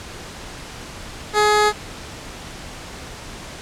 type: tone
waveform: 15% pulse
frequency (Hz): 420.8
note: G#4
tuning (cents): +23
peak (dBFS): -7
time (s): 1.33-1.73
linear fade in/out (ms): 50
effects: pink hiss -35 dBFS RMS until 3.61 s + low-pass 8000 Hz 12 dB/octave